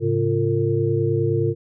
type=tone cluster; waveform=sine; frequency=107.4 / 137 / 347.5 / 453.5 Hz; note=A2 / C#3 / F4 / A#4; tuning=-41 / -20 / -9 / -48 cents; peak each=-23 dBFS; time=0-1.55 s; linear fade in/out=50 ms; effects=none